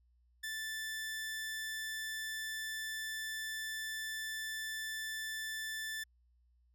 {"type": "tone", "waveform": "sawtooth", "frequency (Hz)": 1760, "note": "A6", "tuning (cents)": 0, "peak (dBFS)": -35, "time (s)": [0.43, 6.04], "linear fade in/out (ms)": 10, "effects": ["added 60 Hz sine -67 dBFS peak until 6.74 s"]}